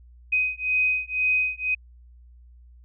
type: beating tone pair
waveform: sine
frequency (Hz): 2509 / 2511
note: D#7 / D#7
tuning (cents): +14 / +15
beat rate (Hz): 2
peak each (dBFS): -24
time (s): 0.32-1.75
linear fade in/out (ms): 10
effects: added 60 Hz sine -47 dBFS peak until 2.84 s